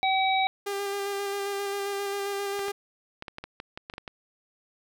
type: harmonic tone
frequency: 764 Hz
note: G5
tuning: 45 cents flat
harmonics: 1 / 3 / 5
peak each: -23 / -28 / -30 dBFS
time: 0.03-0.47 s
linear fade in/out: 0 ms
type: tone with vibrato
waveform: sawtooth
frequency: 399.9 Hz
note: G4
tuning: 35 cents sharp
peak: -25 dBFS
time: 0.66-2.72 s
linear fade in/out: 10 ms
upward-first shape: square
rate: 7.5 Hz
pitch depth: 14 cents each way
type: clicks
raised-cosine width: 0.3 ms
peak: -21 dBFS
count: 12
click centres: 2.592 / 2.683 / 3.224 / 3.282 / 3.384 / 3.44 / 3.601 / 3.775 / 3.899 / 3.938 / 3.981 / 4.078 s
effects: none